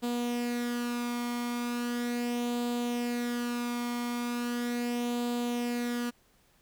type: tone with flanger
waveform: sawtooth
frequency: 240.7 Hz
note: B3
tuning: 44 cents flat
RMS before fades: -32 dBFS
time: 0.02-6.11 s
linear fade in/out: 20 ms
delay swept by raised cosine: 0.26 to 0.91 ms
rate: 0.38 Hz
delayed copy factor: +0.5
effects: pink hiss -66 dBFS RMS until 6.61 s